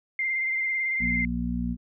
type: tone with vibrato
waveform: sine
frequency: 2093 Hz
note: C7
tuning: in tune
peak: -24 dBFS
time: 0.19-1.25 s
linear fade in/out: 2 ms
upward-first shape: sine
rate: 18 Hz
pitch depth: 26 cents each way
type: harmonic tone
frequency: 59.8 Hz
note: A#1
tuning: 45 cents sharp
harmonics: 1 / 2 / 3 / 4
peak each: -31 / -39 / -31 / -29 dBFS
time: 0.99-1.77 s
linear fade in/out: 50 ms
effects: none